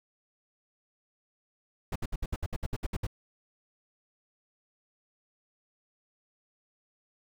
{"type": "noise bursts", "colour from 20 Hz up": "brown", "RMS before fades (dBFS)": -31, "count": 12, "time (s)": [1.92, 3.068], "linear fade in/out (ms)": 5, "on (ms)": 37, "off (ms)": 64, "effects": []}